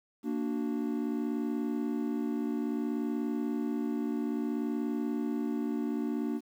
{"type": "chord", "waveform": "triangle", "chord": "Bb augmented", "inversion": "none", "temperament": "equal", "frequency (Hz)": [233.1, 293.7, 370], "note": ["Bb3", "D4", "F#4"], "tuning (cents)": [0, 0, 0], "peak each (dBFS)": [-31, -31, -37], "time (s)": [0.23, 6.41], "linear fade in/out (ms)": 50, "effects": ["10-bit"]}